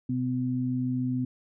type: tone pair together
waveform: sine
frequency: 126.3 / 253.2 Hz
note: B2 / B3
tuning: +39 / +43 cents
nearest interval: octave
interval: 1204 cents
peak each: -30 / -27 dBFS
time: 0.09-1.25 s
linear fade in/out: 5 ms
effects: none